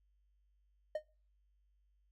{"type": "tone with exponential decay", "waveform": "triangle", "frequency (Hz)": 614, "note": "D#5", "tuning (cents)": -23, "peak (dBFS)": -29, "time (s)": [0.95, 1.04], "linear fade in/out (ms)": 5, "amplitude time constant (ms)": 18, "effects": ["noise-tail reverb RT60 0.4 s tail -24 dB re dry", "added 50 Hz sine -70 dBFS peak until 2.11 s"]}